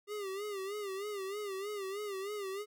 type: tone with vibrato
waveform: square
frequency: 400.5 Hz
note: G4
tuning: 37 cents sharp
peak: -38 dBFS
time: 0.07-2.66 s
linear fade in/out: 50 ms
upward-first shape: sine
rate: 3.2 Hz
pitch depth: 93 cents each way
effects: none